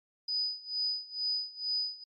sine tone with tremolo, 4978 Hz, D#8, in tune, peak -28 dBFS, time 0.28-2.04 s, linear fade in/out 5 ms, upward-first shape sine, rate 2.2 Hz, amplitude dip 90%, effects AAC 32 kbps

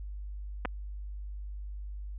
clicks, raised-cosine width 0.5 ms, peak -17 dBFS, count 2, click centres 0.651 / 0.655 s, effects added 50 Hz sine -37 dBFS peak until 2.18 s + resampled to 8000 Hz

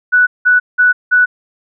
sine tone bursts, 1480 Hz, F#6, in tune, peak -6 dBFS, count 4, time 0.12-1.26 s, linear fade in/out 20 ms, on 150 ms, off 180 ms, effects none

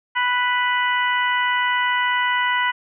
harmonic tone, 493.9 Hz, B4, in tune, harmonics 2 / 3 / 4 / 5 / 6, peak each -21 / -24 / -22 / -35 / -28 dBFS, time 0.15-2.72 s, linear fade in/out 20 ms, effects none

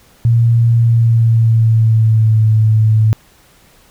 sine tone with pitch glide, 116.54 to 109.37 Hz, A#2 to A2, 0 to -10 cents, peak -7 dBFS, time 0.25-3.13 s, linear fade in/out 0 ms, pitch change -110 cents, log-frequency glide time 0.78-2.45 s, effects pink hiss -48 dBFS RMS until 3.9 s

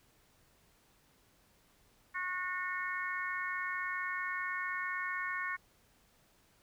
harmonic tone, 364.5 Hz, F#4, 26 cents flat, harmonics 3 / 4 / 5 / 6, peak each -40 / -41 / -38 / -42 dBFS, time 2.14-5.57 s, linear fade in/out 20 ms, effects pink hiss -68 dBFS RMS until 6.62 s

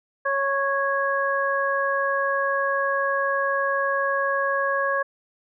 harmonic tone, 552 Hz, C#5, 7 cents flat, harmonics 1 / 2 / 3, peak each -25 / -25 / -25 dBFS, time 0.25-5.03 s, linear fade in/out 10 ms, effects none

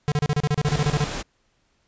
square tone bursts, 147.7 Hz, D3, 10 cents sharp, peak -19 dBFS, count 14, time 0.08-1.041 s, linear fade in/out 0 ms, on 38 ms, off 33 ms
pink noise, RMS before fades -30 dBFS, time 0.65-1.23 s, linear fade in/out 20 ms
effects pink hiss -67 dBFS RMS until 1.87 s + resampled to 16000 Hz

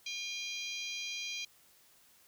harmonic tone with a mistuned harmonic, 804 Hz, G5, 44 cents sharp, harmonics 3 / 4 / 5 / 6 / 7 / 8, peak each -41 / -43 / -45 / -47 / -48 / -49 dBFS, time 0.06-1.45 s, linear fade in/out 5 ms, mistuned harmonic 7, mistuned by +54 cents, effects white hiss -64 dBFS RMS until 2.27 s

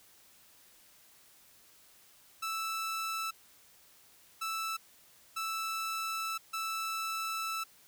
sawtooth tone bursts at uneven times, 1318.5 Hz, E6, in tune, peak -30 dBFS, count 4, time 2.42-3.31 / 4.41-4.77 / 5.36-6.38 / 6.53-7.64 s, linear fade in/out 10 ms, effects white hiss -61 dBFS RMS until 7.87 s

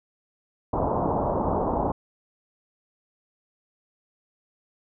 white low-pass noise, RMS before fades -25 dBFS, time 0.73-1.92 s, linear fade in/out 5 ms, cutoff 1000 Hz, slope 48 dB/octave, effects none

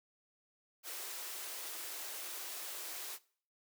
white high-pass noise, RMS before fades -44 dBFS, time 0.83-3.19 s, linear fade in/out 50 ms, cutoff 310 Hz, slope 96 dB/octave, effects noise-tail reverb RT60 0.5 s tail -21 dB re dry

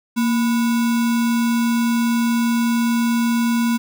sine tone with sample-and-hold, 233.1 Hz, A#3, in tune, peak -15 dBFS, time 0.16-3.78 s, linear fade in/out 20 ms, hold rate 1225 Hz, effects none

